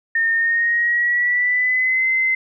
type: tone with pitch glide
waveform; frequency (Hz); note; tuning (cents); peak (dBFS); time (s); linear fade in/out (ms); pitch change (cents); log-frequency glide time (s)
sine; 1826 to 2061; A#6 to C7; -36 to -27; -15; 0.15-2.35; 5; +209; 0.35-2.07
effects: none